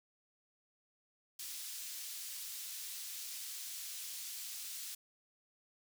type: high-pass noise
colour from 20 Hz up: pink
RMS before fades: -45 dBFS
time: 1.39-4.95 s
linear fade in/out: 5 ms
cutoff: 4400 Hz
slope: 12 dB/octave
effects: none